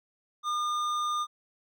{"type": "tone with hard clipping", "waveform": "triangle", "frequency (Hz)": 1211, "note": "D#6", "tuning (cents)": -47, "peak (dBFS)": -29, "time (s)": [0.43, 1.27], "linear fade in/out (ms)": 50, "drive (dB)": 14, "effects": []}